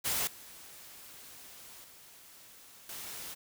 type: noise with level steps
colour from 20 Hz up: white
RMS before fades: -32 / -51 / -55 / -43 dBFS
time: 0.04-3.35 s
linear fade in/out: 20 ms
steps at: 0.27 / 1.84 / 2.89 s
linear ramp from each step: 2 ms
effects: none